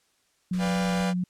sine tone with vibrato, 181.3 Hz, F#3, 35 cents flat, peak -24 dBFS, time 0.51-1.24 s, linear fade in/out 5 ms, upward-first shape triangle, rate 4.2 Hz, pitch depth 17 cents each way
pink band-stop noise, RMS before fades -43 dBFS, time 0.53-1.05 s, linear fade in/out 5 ms, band 630 to 1000 Hz, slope 96 dB/octave
sawtooth chord, G dominant seventh, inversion first, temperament equal with one note detuned, 493.9 / 587.3 / 698.5 / 798.6 Hz, B4 / D5 / F5 / G5, 0 / 0 / 0 / +32 cents, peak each -29 / -31 / -31 / -31 dBFS, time 0.58-1.14 s, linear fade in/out 50 ms
effects white hiss -68 dBFS RMS until 1.29 s + low-pass 9000 Hz 12 dB/octave

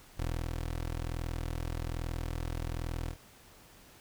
20% pulse tone with ADSR envelope, 41.2 Hz, E1, in tune, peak -26 dBFS, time 0.17-3.17 s, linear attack 36 ms, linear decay 280 ms, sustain -3 dB, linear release 85 ms, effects pink hiss -57 dBFS RMS until 4 s

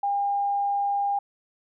sine tone, 805 Hz, G5, 46 cents sharp, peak -22 dBFS, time 0.03-1.19 s, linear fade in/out 5 ms, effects none

